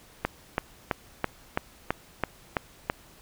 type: click train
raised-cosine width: 0.5 ms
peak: -9 dBFS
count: 9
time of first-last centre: 0.25-2.899 s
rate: 3.02 Hz
effects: pink hiss -54 dBFS RMS until 3.21 s